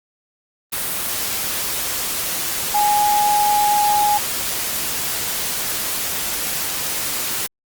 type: tone in noise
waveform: sine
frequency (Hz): 830.6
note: G#5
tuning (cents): 0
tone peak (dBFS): -14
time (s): 2.74-4.18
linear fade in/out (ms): 10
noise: white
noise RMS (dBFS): -23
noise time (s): 0.72-7.47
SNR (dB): +6
effects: Opus 32 kbps